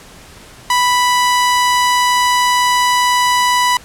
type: tone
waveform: sawtooth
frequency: 987.8 Hz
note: B5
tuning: in tune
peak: -7 dBFS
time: 0.7-3.77 s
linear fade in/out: 2 ms
effects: pink hiss -39 dBFS RMS until 3.84 s + low-pass 11000 Hz 12 dB/octave